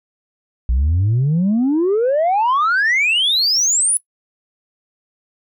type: exponential sweep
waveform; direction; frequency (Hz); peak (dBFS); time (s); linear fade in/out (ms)
sine; up; 57.4 to 10310; -11; 0.69-3.97; 0
effects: noise-tail reverb RT60 0.1 s tail -22 dB re dry + tanh soft clip ceiling -11 dBFS